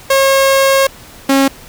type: tone pair in turn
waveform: sawtooth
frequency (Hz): 542 / 272.4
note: C#5 / C#4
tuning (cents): -39 / -30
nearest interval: octave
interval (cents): 1191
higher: first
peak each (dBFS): -4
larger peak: neither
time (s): 0.1-0.87 / 1.29-1.48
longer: first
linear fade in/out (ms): 5
effects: pink hiss -37 dBFS RMS until 1.68 s